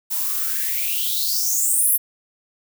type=noise with high-pass filter sweep; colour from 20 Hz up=violet; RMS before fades=-21 dBFS; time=0.1-1.98 s; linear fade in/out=20 ms; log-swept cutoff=840 to 12000 Hz; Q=8.3; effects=none